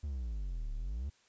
triangle exponential two-way sweep, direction down then up, 76.1 to 34.65 to 76.1 Hz, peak -33 dBFS, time 0.03-1.1 s, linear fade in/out 10 ms, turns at 0.73 s, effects white hiss -68 dBFS RMS until 1.28 s + resampled to 16000 Hz

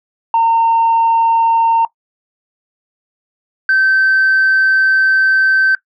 sine tone pair in turn, 914 / 1547.2 Hz, A#5 / G6, -34 / -23 cents, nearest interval major sixth, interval 911 cents, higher second, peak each -7 dBFS, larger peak neither, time 0.34-1.85 / 3.69-5.75 s, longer second, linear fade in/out 2 ms, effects noise-tail reverb RT60 0.1 s tail -19 dB re dry + tanh soft clip ceiling -6 dBFS

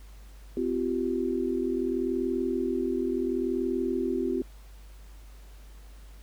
sine tone cluster, 256.7 / 343.3 / 384 Hz, C4 / F4 / G4, -33 / -30 / -36 cents, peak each -30 dBFS, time 0.57-4.42 s, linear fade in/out 2 ms, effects added 50 Hz sine -45 dBFS peak until 6.22 s + pink hiss -58 dBFS RMS until 6.22 s

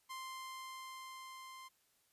sawtooth tone with level ramp, 1046.5 Hz, C6, in tune, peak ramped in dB -40 to -47 dBFS, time 0.09-1.69 s, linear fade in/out 20 ms, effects white hiss -75 dBFS RMS until 2.12 s + resampled to 32000 Hz

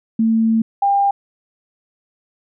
sine tone pair in turn, 224.3 / 799.3 Hz, A3 / G5, +34 / +33 cents, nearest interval octave + minor seventh, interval 2199 cents, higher second, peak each -12 dBFS, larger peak neither, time 0.19-0.62 / 0.82-1.11 s, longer first, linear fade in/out 5 ms, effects none

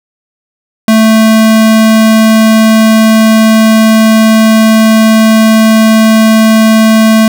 square tone, 220.6 Hz, A3, 5 cents sharp, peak -3 dBFS, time 0.88-7.28 s, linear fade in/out 2 ms, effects none

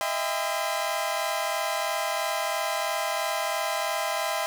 sawtooth tone cluster, 625 / 668 / 802 / 1019 Hz, D#5 / E5 / G5 / C6, +8 / +23 / +39 / -46 cents, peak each -28 dBFS, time 0.01-4.46 s, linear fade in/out 0 ms, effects none

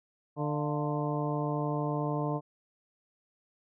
harmonic tone with a mistuned harmonic, 148.9 Hz, D3, 24 cents sharp, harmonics 1 / 2 / 3 / 4 / 5 / 6 / 7, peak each -32 / -35 / -37 / -38 / -39 / -40 / -40 dBFS, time 0.36-2.41 s, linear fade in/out 50 ms, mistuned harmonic 5, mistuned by -89 cents, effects none

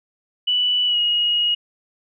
sine tone with pitch glide, 2964 to 2886 Hz, F#7 to F#7, +2 to -44 cents, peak -16 dBFS, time 0.47-1.55 s, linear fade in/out 10 ms, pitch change -46 cents, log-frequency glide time 0.86-0.98 s, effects none

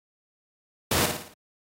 pink noise with echo, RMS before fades -22 dBFS, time 0.91-1.06 s, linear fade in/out 5 ms, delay 56 ms, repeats 5, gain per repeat -6 dB, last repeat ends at 1.34 s, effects high-pass 100 Hz 12 dB/octave + AAC 48 kbps

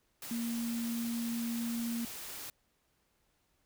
sine tone in noise, 233.1 Hz, A#3, in tune, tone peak -33 dBFS, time 0.31-2.05 s, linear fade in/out 2 ms, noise white, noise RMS -44 dBFS, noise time 0.22-2.5 s, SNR +8 dB, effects pink hiss -75 dBFS RMS until 3.65 s

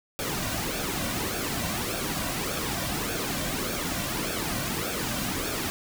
pink noise with flanger, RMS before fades -30 dBFS, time 0.19-5.7 s, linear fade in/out 0 ms, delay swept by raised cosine 0.99 to 2.39 ms, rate 1.7 Hz, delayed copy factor -0.6, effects none

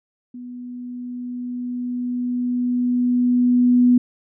sine tone with level ramp, 246.3 Hz, B3, 5 cents flat, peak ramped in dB -32 to -10 dBFS, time 0.34-3.98 s, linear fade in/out 5 ms, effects none

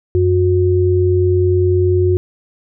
sine tone pair together, 92.3 / 362.9 Hz, F#2 / F#4, -4 / -34 cents, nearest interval 2 octaves, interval 2370 cents, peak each -13 dBFS, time 0.15-2.17 s, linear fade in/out 0 ms, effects none

